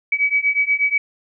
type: beating tone pair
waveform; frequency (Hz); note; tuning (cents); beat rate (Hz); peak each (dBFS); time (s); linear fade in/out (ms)
sine; 2273 / 2281.3; C#7 / C#7; +43 / +49; 8.3; -19 / -18; 0.12-0.98; 5
effects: none